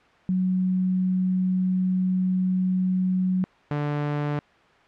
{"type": "tone pair in turn", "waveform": ["sine", "sawtooth"], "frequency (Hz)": [185, 146.83], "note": ["F#3", "D3"], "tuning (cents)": [0, 0], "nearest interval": "major third", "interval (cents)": 400, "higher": "first", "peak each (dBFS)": -20, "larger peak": "neither", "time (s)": [[0.29, 3.44], [3.71, 4.39]], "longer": "first", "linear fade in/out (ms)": 0, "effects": ["white hiss -55 dBFS RMS until 4.87 s", "low-pass 2000 Hz 12 dB/octave"]}